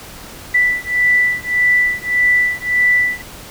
sine beating tone pair, 1975.5 / 1977.2 Hz, B6 / B6, 0 / +1 cents, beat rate 1.7 Hz, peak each -15 dBFS, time 0.54-3.22 s, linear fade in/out 10 ms, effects pink hiss -35 dBFS RMS until 3.5 s

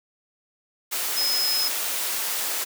sine tone in noise, 5120 Hz, D#8, 49 cents sharp, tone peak -22 dBFS, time 1.16-1.69 s, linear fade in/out 20 ms, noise white, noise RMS -27 dBFS, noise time 0.91-2.65 s, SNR +2 dB, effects high-pass 400 Hz 12 dB/octave

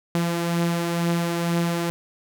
sawtooth beating tone pair, 170 / 172.1 Hz, F3 / F3, -46 / -25 cents, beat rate 2.1 Hz, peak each -18 / -26 dBFS, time 0.15-1.9 s, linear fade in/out 0 ms, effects none

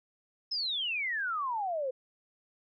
sine exponential sweep, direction down, 5274 to 500 Hz, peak -30 dBFS, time 0.51-1.91 s, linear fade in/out 10 ms, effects none

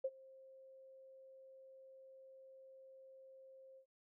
sine tone with ADSR envelope, 530 Hz, C5, 22 cents sharp, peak -33 dBFS, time 0.04-3.86 s, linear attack 8 ms, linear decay 47 ms, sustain -24 dB, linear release 86 ms, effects none

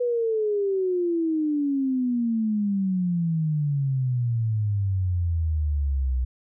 sine exponential sweep, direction down, 493.9 to 61.74 Hz, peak -21 dBFS, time 0-6.25 s, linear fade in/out 10 ms, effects none

